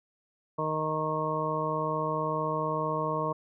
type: harmonic tone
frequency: 155.56 Hz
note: D#3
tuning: in tune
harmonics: 1 / 2 / 3 / 4 / 6 / 7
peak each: -35 / -38 / -34 / -34 / -35 / -32 dBFS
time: 0.58-3.33 s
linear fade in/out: 10 ms
effects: none